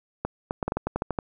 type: clicks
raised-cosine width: 1 ms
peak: -12 dBFS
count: 11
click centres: 0.25 / 0.509 / 0.628 / 0.68 / 0.721 / 0.77 / 0.87 / 0.96 / 1.021 / 1.107 / 1.188 s
effects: none